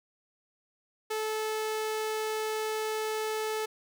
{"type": "tone", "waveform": "sawtooth", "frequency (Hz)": 434.6, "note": "A4", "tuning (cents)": -21, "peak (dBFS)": -26, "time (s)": [1.1, 3.66], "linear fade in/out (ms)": 10, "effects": []}